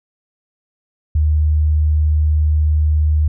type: tone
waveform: sine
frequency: 76.4 Hz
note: D#2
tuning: 31 cents flat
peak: -11 dBFS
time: 1.15-3.28 s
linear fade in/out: 5 ms
effects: none